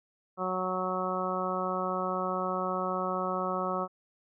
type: harmonic tone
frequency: 184.8 Hz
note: F#3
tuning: 2 cents flat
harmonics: 1 / 2 / 3 / 4 / 5 / 6 / 7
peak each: -37 / -37 / -35 / -37 / -41 / -35 / -35 dBFS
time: 0.37-3.88 s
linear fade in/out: 50 ms
effects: none